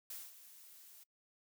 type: noise with ADSR envelope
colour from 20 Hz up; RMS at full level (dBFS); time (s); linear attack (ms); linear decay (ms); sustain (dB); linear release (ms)
blue; -45; 0.1-1.04; 4; 210; -13; 11
effects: noise-tail reverb RT60 0.1 s tail -23 dB re dry